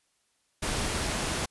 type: noise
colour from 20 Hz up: pink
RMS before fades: -30 dBFS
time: 0.62-1.46 s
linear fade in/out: 10 ms
effects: white hiss -72 dBFS RMS until 1.5 s + resampled to 24000 Hz